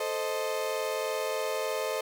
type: chord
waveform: 35% pulse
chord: A diminished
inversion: none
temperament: equal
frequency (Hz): 440 / 523.3 / 622.3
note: A4 / C5 / Eb5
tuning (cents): 0 / 0 / 0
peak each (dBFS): -32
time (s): 0-2.01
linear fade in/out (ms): 5
effects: none